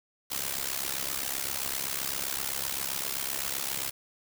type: noise with amplitude modulation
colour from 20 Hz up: white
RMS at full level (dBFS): -29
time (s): 0.3-3.91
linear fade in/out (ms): 20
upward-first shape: sine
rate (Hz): 67.7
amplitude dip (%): 85
effects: none